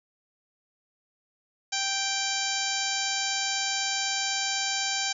harmonic tone, 784 Hz, G5, in tune, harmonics 1 / 2 / 3 / 4 / 5 / 6 / 7 / 8 / 9, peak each -35 / -35 / -35 / -35 / -35 / -35 / -35 / -35 / -35 dBFS, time 1.72-5.13 s, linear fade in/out 10 ms, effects none

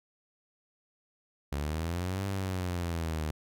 sawtooth linear two-way sweep, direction up then down, 69.3 to 99 to 75.9 Hz, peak -27 dBFS, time 1.52-3.31 s, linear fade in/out 5 ms, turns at 2.26 s, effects none

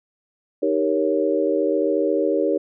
sine chord, Eb dominant seventh, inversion none, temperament equal, 311.1 / 392 / 466.2 / 554.4 Hz, Eb4 / G4 / Bb4 / Db5, 0 / 0 / 0 / 0 cents, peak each -23 dBFS, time 0.62-2.58 s, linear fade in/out 10 ms, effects none

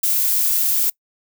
violet noise, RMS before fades -18 dBFS, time 0.03-0.9 s, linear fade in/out 5 ms, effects noise-tail reverb RT60 0.1 s tail -25 dB re dry

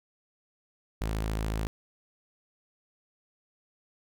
sawtooth tone, 53.9 Hz, A1, 35 cents flat, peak -25 dBFS, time 1.01-1.67 s, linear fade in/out 0 ms, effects none

